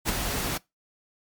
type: noise with ADSR envelope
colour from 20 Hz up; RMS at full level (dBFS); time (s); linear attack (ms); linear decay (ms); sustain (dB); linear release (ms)
pink; -23; 0.05-0.58; 38; 17; -6; 10
effects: noise-tail reverb RT60 0.2 s tail -22 dB re dry + MP3 96 kbps